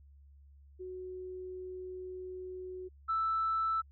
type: tone pair in turn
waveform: sine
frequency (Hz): 368.8 / 1320.3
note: F#4 / E6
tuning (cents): -6 / +2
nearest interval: octave + minor seventh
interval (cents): 2208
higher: second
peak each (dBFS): -40 / -28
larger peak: second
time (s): 0.79-2.89 / 3.08-3.82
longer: first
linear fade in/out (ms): 20
effects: tanh soft clip ceiling -24 dBFS + added 70 Hz sine -55 dBFS peak until 3.91 s